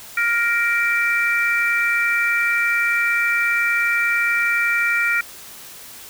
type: harmonic tone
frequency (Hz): 468.5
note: A#4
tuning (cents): +9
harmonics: 3 / 4 / 5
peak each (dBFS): -20 / -22 / -20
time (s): 0.17-5.21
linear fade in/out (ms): 5
effects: white hiss -39 dBFS RMS until 6.09 s